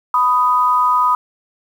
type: tone pair together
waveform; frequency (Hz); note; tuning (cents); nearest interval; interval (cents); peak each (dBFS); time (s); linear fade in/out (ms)
sine; 993.8 / 1244.5; B5 / D#6; +11 / 0; major third; 389; -14; 0.14-1.15; 2
effects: 7-bit